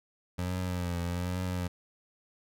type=tone with vibrato; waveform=25% pulse; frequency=89 Hz; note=F2; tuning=33 cents sharp; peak=-27 dBFS; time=0.38-1.68 s; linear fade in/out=10 ms; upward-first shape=triangle; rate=1.2 Hz; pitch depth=59 cents each way; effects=none